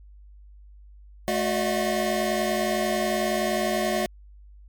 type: tone cluster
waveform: square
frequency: 216.9 / 366.5 / 590 / 641 / 720 Hz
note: A3 / F#4 / D5 / E5 / F#5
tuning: -25 / -16 / +8 / -49 / -47 cents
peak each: -30 dBFS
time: 1.28-4.06 s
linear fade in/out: 0 ms
effects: added 50 Hz sine -45 dBFS peak until 4.68 s + MP3 96 kbps